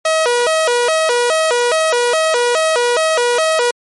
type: tone with vibrato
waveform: sawtooth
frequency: 555 Hz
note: C#5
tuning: 2 cents sharp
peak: -8 dBFS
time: 0.05-3.71 s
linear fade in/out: 5 ms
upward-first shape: square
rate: 2.4 Hz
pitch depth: 240 cents each way
effects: MP3 48 kbps